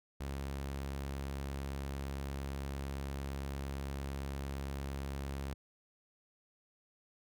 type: tone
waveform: sawtooth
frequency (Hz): 68.8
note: C#2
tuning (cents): -12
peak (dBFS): -34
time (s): 0.2-5.54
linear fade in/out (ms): 10
effects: none